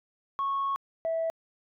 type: tone pair in turn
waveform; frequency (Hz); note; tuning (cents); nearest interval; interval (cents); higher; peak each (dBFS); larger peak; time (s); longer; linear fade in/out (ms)
sine; 1101 / 654.7; C#6 / E5; -12 / -12; major sixth; 900; first; -25; neither; 0.39-0.76 / 1.05-1.3; first; 0
effects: tanh soft clip ceiling -23 dBFS